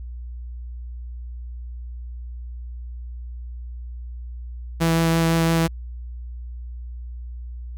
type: tone with vibrato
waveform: sawtooth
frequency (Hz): 164.81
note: E3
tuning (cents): 0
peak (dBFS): -13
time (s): 4.8-5.68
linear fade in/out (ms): 20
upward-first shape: triangle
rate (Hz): 5.9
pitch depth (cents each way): 10
effects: added 60 Hz sine -31 dBFS peak until 7.77 s